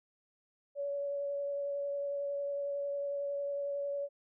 sine tone with vibrato, 566 Hz, C#5, 36 cents sharp, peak -33 dBFS, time 0.75-4.09 s, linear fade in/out 50 ms, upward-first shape triangle, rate 11 Hz, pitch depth 14 cents each way, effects none

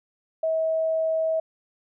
sine tone, 643 Hz, E5, 43 cents flat, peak -21 dBFS, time 0.43-1.4 s, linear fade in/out 5 ms, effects none

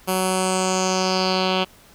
10% pulse tone with low-pass filter sweep, 186.6 Hz, F#3, 15 cents sharp, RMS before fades -21 dBFS, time 0.07-1.65 s, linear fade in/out 20 ms, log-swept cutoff 12000 to 3400 Hz, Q 4, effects pink hiss -50 dBFS RMS until 1.94 s

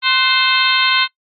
harmonic tone with a mistuned harmonic, 523.3 Hz, C5, in tune, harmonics 2 / 3 / 4 / 5 / 6 / 7 / 8, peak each -19 / -19 / -19 / -19 / -19 / -19 / -19 dBFS, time 0.02-1.08 s, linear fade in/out 50 ms, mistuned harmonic 3, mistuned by -63 cents, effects noise-tail reverb RT60 0.1 s tail -19 dB re dry + MP3 32 kbps

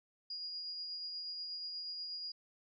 sine tone with tremolo, 4865 Hz, D#8, 40 cents flat, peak -39 dBFS, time 0.3-2.32 s, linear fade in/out 5 ms, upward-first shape triangle, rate 8.3 Hz, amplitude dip 30%, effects none

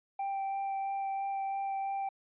triangle tone with vibrato, 784 Hz, G5, in tune, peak -30 dBFS, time 0.19-2.09 s, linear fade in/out 5 ms, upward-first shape sine, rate 3 Hz, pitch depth 9 cents each way, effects resampled to 8000 Hz

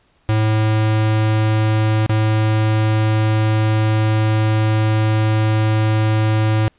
square tone with dropouts, 108.7 Hz, A2, 21 cents flat, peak -14 dBFS, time 0.29-6.68 s, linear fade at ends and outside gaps 0 ms, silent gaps 2.063-2.095 s, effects pink hiss -59 dBFS RMS until 6.78 s + resampled to 8000 Hz

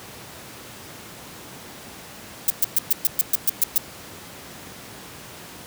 violet noise bursts, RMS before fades -17 dBFS, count 10, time 2.48-3.78 s, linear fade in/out 2 ms, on 22 ms, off 120 ms, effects pink hiss -40 dBFS RMS until 5.66 s + high-pass 100 Hz 12 dB/octave

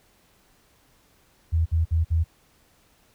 sine tone bursts, 81.7 Hz, E2, 15 cents flat, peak -18 dBFS, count 4, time 1.52-2.242 s, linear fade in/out 20 ms, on 140 ms, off 54 ms, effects pink hiss -61 dBFS RMS until 3.14 s

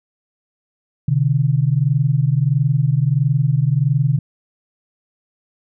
sine tone pair together, 128.49 / 150 Hz, C3 / D3, -31 / +37 cents, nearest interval minor third, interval 268 cents, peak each -16 dBFS, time 1.08-4.19 s, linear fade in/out 5 ms, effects none

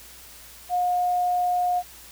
sine tone, 717 Hz, F5, 45 cents sharp, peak -20 dBFS, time 0.69-1.83 s, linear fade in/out 50 ms, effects added 60 Hz sine -54 dBFS peak until 2.11 s + white hiss -46 dBFS RMS until 2.11 s

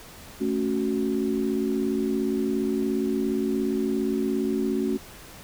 sine chord, F# minor, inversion first, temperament equal, 220 / 277.2 / 370 Hz, A3 / C#4 / F#4, 0 / 0 / 0 cents, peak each -27 dBFS, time 0.4-4.98 s, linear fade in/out 20 ms, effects pink hiss -45 dBFS RMS until 5.43 s

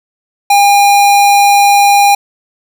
square tone, 808 Hz, G#5, 48 cents flat, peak -5 dBFS, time 0.5-2.15 s, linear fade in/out 5 ms, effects none

